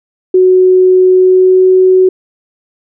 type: tone with pitch glide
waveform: sine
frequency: 370 to 372.6 Hz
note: F#4 to F#4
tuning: 0 to +12 cents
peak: -3 dBFS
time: 0.34-2.09 s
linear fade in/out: 5 ms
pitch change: +12 cents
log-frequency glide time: 1.12-1.67 s
effects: none